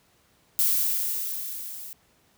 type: noise with level ramp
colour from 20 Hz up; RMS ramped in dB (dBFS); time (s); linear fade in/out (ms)
violet; -21 to -40; 0.59-1.93; 0
effects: pink hiss -63 dBFS RMS until 2.37 s + high-pass 60 Hz 12 dB/octave